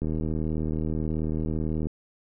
click train, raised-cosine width 3 ms, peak -17 dBFS, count 146, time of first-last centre 0.02-1.869 s, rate 78.4 Hz, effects none

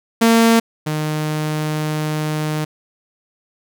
sawtooth tone pair in turn, 228.5 / 153.48 Hz, A#3 / D#3, -34 / -23 cents, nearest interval perfect fifth, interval 689 cents, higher first, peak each -6 / -15 dBFS, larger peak first, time 0.21-0.6 / 0.86-2.65 s, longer second, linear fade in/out 10 ms, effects none

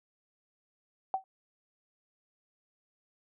sine tone with exponential decay, 765 Hz, G5, 42 cents flat, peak -23 dBFS, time 1.14-1.24 s, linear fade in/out 1 ms, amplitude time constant 21 ms, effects none

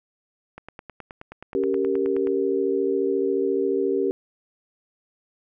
click train, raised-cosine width 0.5 ms, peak -23 dBFS, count 17, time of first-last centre 0.58-2.271 s, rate 9.46 Hz
sine chord, G diminished, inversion second, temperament equal, 277.2 / 392 / 466.2 Hz, Db4 / G4 / Bb4, 0 / 0 / 0 cents, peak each -27 / -22 / -26 dBFS, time 1.55-4.11 s, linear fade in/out 0 ms
effects none

